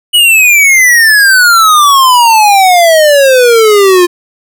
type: exponential sweep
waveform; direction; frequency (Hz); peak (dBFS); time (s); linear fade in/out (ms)
square; down; 2960 to 347.6; -3; 0.13-4.07; 20
effects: none